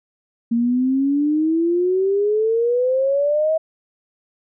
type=exponential sweep; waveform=sine; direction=up; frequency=230 to 645 Hz; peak=-15 dBFS; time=0.51-3.58 s; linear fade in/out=10 ms; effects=none